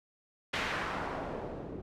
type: noise with low-pass filter sweep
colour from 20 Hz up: white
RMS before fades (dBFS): -37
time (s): 0.53-1.82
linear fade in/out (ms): 10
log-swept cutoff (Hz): 2600 to 310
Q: 1.1
effects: none